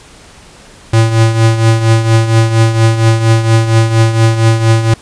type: tone with tremolo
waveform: square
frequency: 112.9 Hz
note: A2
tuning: 45 cents sharp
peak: -4 dBFS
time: 0.93-4.94 s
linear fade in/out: 5 ms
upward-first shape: triangle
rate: 4.3 Hz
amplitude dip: 70%
effects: pink hiss -38 dBFS RMS until 5.01 s + resampled to 22050 Hz